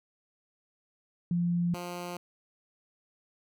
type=tone pair in turn; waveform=sine / 10% pulse; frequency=173.4 / 176.23 Hz; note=F3 / F3; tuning=-12 / +16 cents; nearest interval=unison; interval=28 cents; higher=second; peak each=-25 / -28 dBFS; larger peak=first; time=1.31-1.74 / 1.74-2.17 s; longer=neither; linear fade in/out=2 ms; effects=none